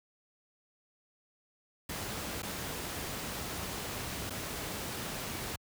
pink noise with dropouts, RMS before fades -38 dBFS, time 1.89-5.56 s, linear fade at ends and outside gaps 5 ms, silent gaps 2.421-2.43 / 4.298-4.304 s, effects high-pass 60 Hz 12 dB/octave

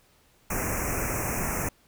pink band-stop noise, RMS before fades -29 dBFS, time 0.5-1.69 s, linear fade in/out 5 ms, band 2600 to 5600 Hz, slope 96 dB/octave, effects pink hiss -62 dBFS RMS until 1.87 s

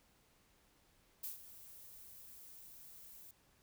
violet noise with ADSR envelope, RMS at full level -42 dBFS, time 1.23-3.31 s, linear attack 11 ms, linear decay 130 ms, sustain -14 dB, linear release 3 ms, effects pink hiss -71 dBFS RMS until 3.62 s

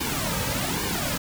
pink noise with flanger, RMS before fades -27 dBFS, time 0-1.18 s, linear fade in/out 10 ms, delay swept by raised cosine 1.5 to 2.9 ms, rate 1.2 Hz, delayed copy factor -0.8, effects none

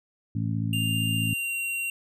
harmonic tone, 55.2 Hz, A1, 6 cents sharp, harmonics 2 / 3 / 4 / 5, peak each -27 / -31 / -33 / -35 dBFS, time 0.35-1.34 s, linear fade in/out 5 ms
square tone with pitch glide, 2794 to 2752 Hz, F7 to F7, 0 to -26 cents, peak -28 dBFS, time 0.73-1.9 s, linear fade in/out 2 ms, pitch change -26 cents, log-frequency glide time 1.15-1.56 s
effects none

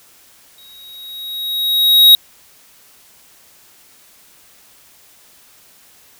square tone with exponential growth, 3800 Hz, A#7, 33 cents sharp, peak -3 dBFS, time 0.58-2.15 s, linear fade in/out 1 ms, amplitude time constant 340 ms, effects white hiss -48 dBFS RMS until 6.19 s

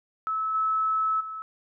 sine tone with level steps, 1300 Hz, E6, 24 cents flat, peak -25 / -22 / -33 dBFS, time 0.27-1.42 s, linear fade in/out 0 ms, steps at 0.54 / 1.2 s, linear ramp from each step 10 ms, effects none

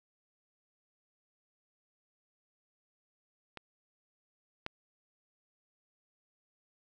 clicks, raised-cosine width 0.3 ms, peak -27 / -20 dBFS, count 2, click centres 3.573 / 4.664 s, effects none

